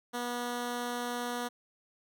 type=tone; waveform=10% pulse; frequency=242.5 Hz; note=B3; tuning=31 cents flat; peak=-25 dBFS; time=0.13-1.49 s; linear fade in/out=20 ms; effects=none

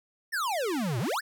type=exponential two-way sweep; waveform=square; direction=down then up; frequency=1885 to 109.1 to 1885 Hz; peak=-28 dBFS; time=0.32-1.21 s; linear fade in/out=20 ms; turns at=0.99 s; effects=none

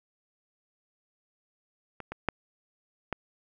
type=clicks; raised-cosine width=0.5 ms; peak=-24 / -21 / -10 / -15 dBFS; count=4; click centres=2.003 / 2.12 / 2.287 / 3.127 s; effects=none

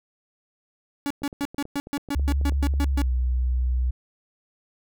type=tone bursts; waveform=45% pulse; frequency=284.4 Hz; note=C#4; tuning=45 cents sharp; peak=-24 dBFS; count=12; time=1.06-3.018 s; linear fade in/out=0 ms; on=44 ms; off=130 ms
type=click train; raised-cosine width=2 ms; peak=-26 dBFS; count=15; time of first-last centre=1.22-2.738 s; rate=9.22 Hz
type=tone with pitch glide; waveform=sine; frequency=69.3 to 62.46 Hz; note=C#2 to B1; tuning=0 to +20 cents; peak=-20 dBFS; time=2.15-3.91 s; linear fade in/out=10 ms; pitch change=-180 cents; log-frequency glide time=2.86-3.11 s
effects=none

